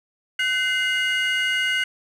triangle tone cluster, 1513 / 2080 / 2877 Hz, F#6 / C7 / F#7, +38 / -11 / -49 cents, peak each -22 dBFS, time 0.39-1.84 s, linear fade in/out 5 ms, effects tanh soft clip ceiling -12 dBFS

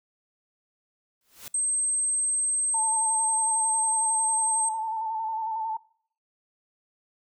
white noise with exponential growth, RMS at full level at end -37 dBFS, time 1.21-1.48 s, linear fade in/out 2 ms, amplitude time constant 58 ms
sine tone, 8320 Hz, C9, 11 cents flat, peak -23 dBFS, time 1.54-4.69 s, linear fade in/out 5 ms
sine tone with vibrato, 887 Hz, A5, 14 cents sharp, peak -27 dBFS, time 2.74-5.77 s, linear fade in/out 5 ms, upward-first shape square, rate 11 Hz, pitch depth 32 cents each way
effects noise-tail reverb RT60 0.6 s tail -23 dB re dry

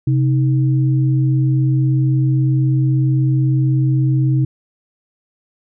sine tone pair together, 131.9 / 313.7 Hz, C3 / D#4, +14 / +14 cents, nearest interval octave + minor third, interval 1500 cents, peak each -12 / -22 dBFS, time 0.07-4.45 s, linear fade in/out 5 ms, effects none

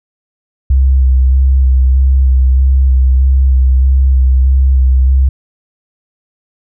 sine tone with vibrato, 65.41 Hz, C2, in tune, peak -5 dBFS, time 0.7-5.29 s, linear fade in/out 5 ms, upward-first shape square, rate 1.6 Hz, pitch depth 20 cents each way, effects none

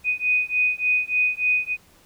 sine beating tone pair, 2489 / 2492.4 Hz, D#7 / D#7, 0 / +2 cents, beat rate 3.4 Hz, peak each -22 dBFS, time 0.04-1.77 s, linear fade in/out 50 ms, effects pink hiss -55 dBFS RMS until 2.05 s

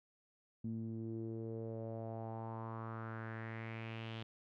sawtooth tone with low-pass filter sweep, 112.6 Hz, A2, 40 cents sharp, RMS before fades -44 dBFS, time 0.64-4.23 s, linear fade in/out 5 ms, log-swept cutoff 230 to 3300 Hz, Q 3.9, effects none

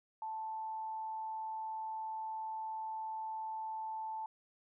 sine tone with amplitude modulation, 880 Hz, A5, in tune, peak -37 dBFS, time 0.22-4.26 s, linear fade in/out 2 ms, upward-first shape sine, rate 177 Hz, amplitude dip 25%, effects none

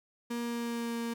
35% pulse tone with pitch glide, 236.7 to 232.9 Hz, A#3 to A#3, +27 to -1 cents, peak -31 dBFS, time 0.3-1.14 s, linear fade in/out 10 ms, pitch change -28 cents, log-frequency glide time 0.4-0.98 s, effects none

